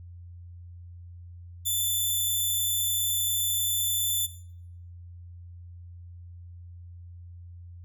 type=tone; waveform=5% pulse; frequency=3513 Hz; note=A7; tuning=3 cents flat; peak=-17 dBFS; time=1.65-4.27 s; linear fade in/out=20 ms; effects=noise-tail reverb RT60 0.7 s tail -19 dB re dry + added 87 Hz sine -42 dBFS peak until 7.84 s